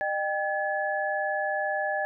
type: tone cluster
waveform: sine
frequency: 609 / 787 / 1706 Hz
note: D#5 / G5 / G#6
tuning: -37 / +7 / +46 cents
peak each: -30 dBFS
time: 0.01-2.05 s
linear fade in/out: 0 ms
effects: none